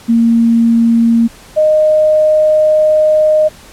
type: tone pair in turn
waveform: sine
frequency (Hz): 231 / 616.7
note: A#3 / D#5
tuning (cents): -16 / -16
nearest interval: octave + perfect fourth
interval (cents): 1700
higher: second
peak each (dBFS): -6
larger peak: neither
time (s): 0.08-1.28 / 1.56-3.49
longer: second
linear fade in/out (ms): 20
effects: pink hiss -38 dBFS RMS until 3.72 s + low-pass 12000 Hz 12 dB/octave